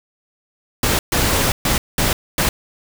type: noise bursts at uneven times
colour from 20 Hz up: pink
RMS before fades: -17 dBFS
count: 5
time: 0.83-0.99 / 1.12-1.52 / 1.65-1.78 / 1.98-2.13 / 2.38-2.49 s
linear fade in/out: 2 ms
effects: none